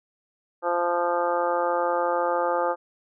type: harmonic tone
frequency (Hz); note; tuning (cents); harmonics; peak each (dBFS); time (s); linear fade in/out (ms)
173.9; F3; -7; 2 / 3 / 4 / 5 / 6 / 7 / 8 / 9; -32 / -25 / -31 / -27 / -38 / -29 / -38 / -39; 0.62-2.76; 50
effects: none